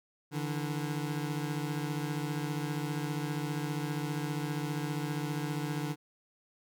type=beating tone pair; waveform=25% pulse; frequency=146.7 / 161.7 Hz; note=D3 / E3; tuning=-2 / -33 cents; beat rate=15 Hz; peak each=-30 / -34 dBFS; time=0.31-5.96 s; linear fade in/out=50 ms; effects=none